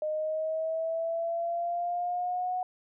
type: linear sweep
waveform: sine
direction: up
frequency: 612 to 736 Hz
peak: -28 dBFS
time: 0.02-2.63 s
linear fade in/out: 2 ms
effects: none